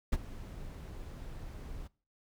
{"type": "noise with ADSR envelope", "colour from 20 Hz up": "brown", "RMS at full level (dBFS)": -26, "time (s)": [0.12, 1.88], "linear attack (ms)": 12, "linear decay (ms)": 32, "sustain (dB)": -18, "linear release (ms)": 16, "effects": ["noise-tail reverb RT60 0.4 s tail -23 dB re dry"]}